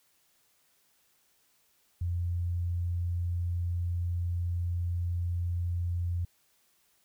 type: tone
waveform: sine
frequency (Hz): 87.1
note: F2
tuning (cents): -4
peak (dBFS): -28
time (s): 2.01-6.25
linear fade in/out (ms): 5
effects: white hiss -69 dBFS RMS until 7.04 s